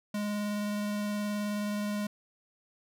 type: tone with vibrato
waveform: square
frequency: 207.3 Hz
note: G#3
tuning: 3 cents flat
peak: -31 dBFS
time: 0.14-2.07 s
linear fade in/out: 5 ms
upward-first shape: sine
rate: 19 Hz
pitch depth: 10 cents each way
effects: none